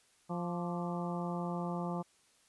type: harmonic tone with a mistuned harmonic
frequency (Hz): 174.61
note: F3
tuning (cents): 0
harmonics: 1 / 2 / 3 / 4 / 5 / 6 / 7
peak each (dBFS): -36 / -43 / -44 / -44 / -44 / -48 / -47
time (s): 0.29-2.03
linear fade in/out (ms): 20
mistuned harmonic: 7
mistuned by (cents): -66
effects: white hiss -68 dBFS RMS until 2.48 s + resampled to 24000 Hz